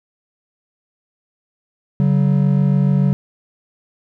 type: tone pair together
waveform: triangle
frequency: 141.6 / 188.62 Hz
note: C#3 / F#3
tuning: +37 / +34 cents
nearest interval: perfect fourth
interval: 497 cents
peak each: -12 / -14 dBFS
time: 2-3.13 s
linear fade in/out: 0 ms
effects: none